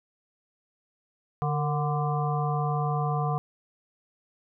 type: harmonic tone with a mistuned harmonic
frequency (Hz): 146.83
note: D3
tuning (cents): 0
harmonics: 1 / 3 / 5 / 7 / 8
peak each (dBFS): -26 / -35 / -31 / -35 / -35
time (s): 1.42-3.38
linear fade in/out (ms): 0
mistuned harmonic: 3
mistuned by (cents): +70
effects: none